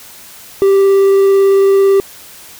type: tone with vibrato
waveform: triangle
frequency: 392 Hz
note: G4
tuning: in tune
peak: -4 dBFS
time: 0.62-2 s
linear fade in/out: 0 ms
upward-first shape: triangle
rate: 18 Hz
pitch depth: 8 cents each way
effects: white hiss -36 dBFS RMS until 2.59 s